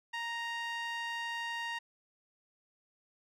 sawtooth tone with band-pass filter, 932.3 Hz, A#5, in tune, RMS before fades -38 dBFS, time 0.13-1.79 s, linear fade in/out 10 ms, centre 2100 Hz, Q 1.3, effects none

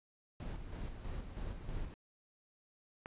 brown noise with tremolo, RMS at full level -41 dBFS, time 0.4-1.94 s, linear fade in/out 0 ms, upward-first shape square, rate 3.1 Hz, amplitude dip 45%
click, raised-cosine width 0.5 ms, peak -30 dBFS, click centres 3.059 s
effects resampled to 8000 Hz

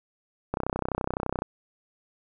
click train, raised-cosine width 1 ms, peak -13 dBFS, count 29, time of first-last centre 0.54-1.421 s, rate 31.8 Hz, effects none

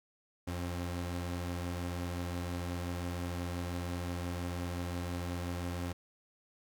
sawtooth tone pair together, 87.31 / 267.7 Hz, F2 / C4, 0 / +40 cents, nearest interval octave + perfect fifth, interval 1940 cents, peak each -32 / -39 dBFS, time 0.47-5.93 s, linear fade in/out 10 ms, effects none

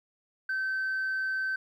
sine tone, 1542 Hz, G6, 29 cents flat, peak -26 dBFS, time 0.49-1.56 s, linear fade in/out 5 ms, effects tanh soft clip ceiling -26 dBFS + 11-bit

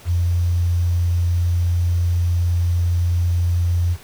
sine tone with quantisation, 86.9 Hz, F2, 8 cents flat, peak -15 dBFS, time 0.05-3.97 s, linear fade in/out 50 ms, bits 7, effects pink hiss -44 dBFS RMS until 4.03 s

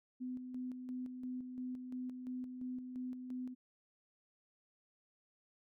sine tone with tremolo, 252.7 Hz, B3, 40 cents sharp, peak -39 dBFS, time 0.2-3.55 s, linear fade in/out 20 ms, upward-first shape square, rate 2.9 Hz, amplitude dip 45%, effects none

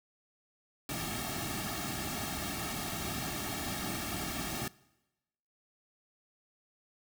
pink noise with comb filter, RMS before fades -37 dBFS, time 0.89-4.68 s, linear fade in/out 2 ms, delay 2 ms, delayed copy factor -0.95, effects noise-tail reverb RT60 1.0 s tail -22 dB re dry

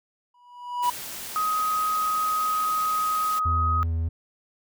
triangle tone with exponential growth, 976 Hz, B5, 21 cents flat, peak -16 dBFS, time 0.34-0.9 s, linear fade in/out 5 ms, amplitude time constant 120 ms
white noise, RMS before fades -36 dBFS, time 0.82-3.4 s, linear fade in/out 20 ms
sine tone, 1258 Hz, D#6, 19 cents sharp, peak -22 dBFS, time 1.36-3.83 s, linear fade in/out 0 ms
triangle tone with vibrato, 82.41 Hz, E2, in tune, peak -21 dBFS, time 3.45-4.09 s, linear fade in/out 10 ms, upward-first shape square, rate 3.3 Hz, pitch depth 9 cents each way
effects none

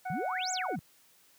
harmonic tone, 740 Hz, F#5, in tune, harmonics 1 / 2 / 3, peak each -34 / -42 / -48 dBFS, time 0.05-0.76 s, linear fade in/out 10 ms
sine exponential two-way sweep, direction up then down, 138 to 8010 to 138 Hz, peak -33 dBFS, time 0.1-0.79 s, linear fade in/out 0 ms, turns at 0.52 s
effects white hiss -63 dBFS RMS until 1.38 s + high-pass 80 Hz 12 dB/octave

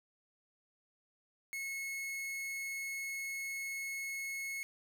45% pulse tone, 2183 Hz, C#7, 27 cents flat, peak -38 dBFS, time 1.53-4.63 s, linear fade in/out 0 ms, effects none

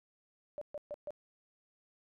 sine tone bursts, 590 Hz, D5, 8 cents sharp, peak -38 dBFS, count 4, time 0.58-1.106 s, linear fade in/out 0 ms, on 34 ms, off 130 ms, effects none

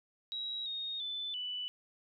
sine tone with pitch steps, 3856 / 3715 / 3511 / 2976 Hz, B7 / A#7 / A7 / F#7, -42 / -7 / -4 / +9 cents, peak -36 dBFS, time 0.32-1.68 s, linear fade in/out 0 ms, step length 340 ms, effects none

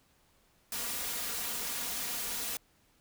white noise with comb filter, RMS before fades -36 dBFS, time 0.72-2.57 s, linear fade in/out 2 ms, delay 4.2 ms, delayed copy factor +0.6, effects pink hiss -68 dBFS RMS until 3 s

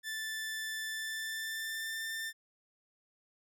sawtooth tone with pitch glide, 1760 to 1789.7 Hz, A6 to A6, 0 to +29 cents, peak -33 dBFS, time 0.03-2.33 s, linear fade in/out 50 ms, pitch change +29 cents, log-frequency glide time 0.89-2.07 s, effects none

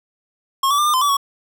square tone with pitch steps, 1080 / 1150 / 1194 / 1204 / 1030 / 1150 / 1116 Hz, C#6 / D6 / D6 / D6 / C6 / D6 / C#6, -45 / -37 / +28 / +43 / -28 / -37 / +11 cents, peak -15 dBFS, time 0.63-1.169 s, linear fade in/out 5 ms, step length 77 ms, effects none

